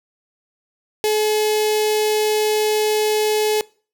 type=tone with notch filter; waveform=sawtooth; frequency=427 Hz; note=G#4; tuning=48 cents sharp; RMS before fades=-18 dBFS; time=1.04-3.61 s; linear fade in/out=0 ms; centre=1300 Hz; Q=1; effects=noise-tail reverb RT60 0.4 s tail -23 dB re dry